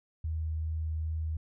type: tone with vibrato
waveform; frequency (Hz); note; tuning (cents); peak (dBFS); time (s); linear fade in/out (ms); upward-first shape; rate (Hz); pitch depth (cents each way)
sine; 79.3; D#2; +33; -30; 0.24-1.37; 5; triangle; 2.5; 9
effects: none